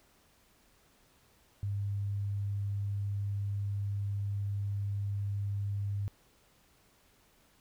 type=tone; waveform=sine; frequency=100.7 Hz; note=G2; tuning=47 cents sharp; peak=-31 dBFS; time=1.63-6.08 s; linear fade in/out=0 ms; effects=pink hiss -66 dBFS RMS until 7.6 s